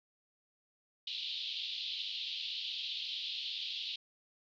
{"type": "band-pass noise", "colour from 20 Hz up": "pink", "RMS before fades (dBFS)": -40, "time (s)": [1.07, 3.96], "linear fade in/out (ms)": 5, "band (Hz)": [3000, 4200], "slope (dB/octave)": 48, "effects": []}